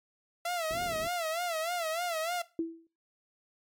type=tone with vibrato; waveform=sawtooth; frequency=671 Hz; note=E5; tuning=31 cents sharp; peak=-27 dBFS; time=0.45-2.42 s; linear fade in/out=5 ms; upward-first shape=sine; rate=3.3 Hz; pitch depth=110 cents each way
type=low-pass noise; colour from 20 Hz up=white; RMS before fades=-44 dBFS; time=0.7-1.08 s; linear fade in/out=10 ms; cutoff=390 Hz; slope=24 dB/octave
type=tone with exponential decay; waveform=sine; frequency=329.6 Hz; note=E4; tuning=in tune; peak=-25 dBFS; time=2.59-2.87 s; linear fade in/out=2 ms; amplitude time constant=60 ms
effects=noise-tail reverb RT60 0.3 s tail -18 dB re dry + MP3 96 kbps